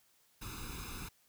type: noise with comb filter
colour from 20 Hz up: pink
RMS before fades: -44 dBFS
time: 0.41-1.09 s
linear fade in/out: 10 ms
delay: 0.79 ms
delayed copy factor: +0.9
effects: white hiss -70 dBFS RMS until 1.28 s